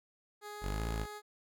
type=tone with pitch glide; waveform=15% pulse; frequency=416.4 to 418.8 Hz; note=G#4 to G#4; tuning=+5 to +15 cents; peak=-37 dBFS; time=0.41-1.22 s; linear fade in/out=50 ms; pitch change=+10 cents; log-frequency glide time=0.53-0.64 s
type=exponential two-way sweep; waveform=sawtooth; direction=up then down; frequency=46.25 to 57 to 52.6 Hz; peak=-30 dBFS; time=0.61-1.07 s; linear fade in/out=50 ms; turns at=0.85 s
effects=none